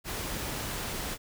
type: noise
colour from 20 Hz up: pink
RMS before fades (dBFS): -35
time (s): 0.04-1.18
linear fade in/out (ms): 50
effects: none